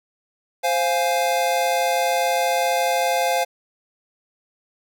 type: chord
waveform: square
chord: F minor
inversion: second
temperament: equal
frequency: 523.3 / 698.5 / 830.6 Hz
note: C5 / F5 / Ab5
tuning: 0 / 0 / 0 cents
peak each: -24 / -22 / -25 dBFS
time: 0.63-3.45 s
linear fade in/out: 20 ms
effects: none